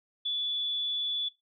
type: tone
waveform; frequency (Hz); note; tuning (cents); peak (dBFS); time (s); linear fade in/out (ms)
sine; 3447; A7; -36; -28; 0.25-1.29; 10
effects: noise-tail reverb RT60 0.2 s tail -17 dB re dry